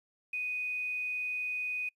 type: tone with quantisation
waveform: sine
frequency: 2489 Hz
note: D#7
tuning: in tune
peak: -32 dBFS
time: 0.33-1.89 s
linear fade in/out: 5 ms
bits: 10
effects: noise-tail reverb RT60 0.1 s tail -25 dB re dry + resampled to 32000 Hz